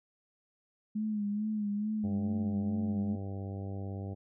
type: tone with vibrato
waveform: sine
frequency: 210 Hz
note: G#3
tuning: 19 cents sharp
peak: -30 dBFS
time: 0.95-3.16 s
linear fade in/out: 10 ms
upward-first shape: sine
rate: 2.3 Hz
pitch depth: 54 cents each way
type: harmonic tone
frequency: 98 Hz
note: G2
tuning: in tune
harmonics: 1 / 2 / 3 / 4 / 5 / 6 / 7 / 8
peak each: -37 / -43 / -47 / -49 / -51 / -53 / -54 / -55 dBFS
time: 2.03-4.15 s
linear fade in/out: 20 ms
effects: none